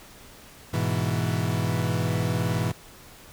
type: chord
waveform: 40% pulse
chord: E major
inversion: first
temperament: equal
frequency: 103.83 / 123.47 / 164.81 Hz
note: G#2 / B2 / E3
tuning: 0 / 0 / 0 cents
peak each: -27 dBFS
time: 0.73-2.72 s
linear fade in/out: 10 ms
effects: pink hiss -48 dBFS RMS until 3.32 s